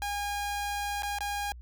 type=tone with dropouts; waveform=sawtooth; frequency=815 Hz; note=G#5; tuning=33 cents flat; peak=-27 dBFS; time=0.02-1.52 s; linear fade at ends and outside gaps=0 ms; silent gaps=1.022-1.032 / 1.186-1.207 s; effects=added 60 Hz sine -43 dBFS peak until 1.61 s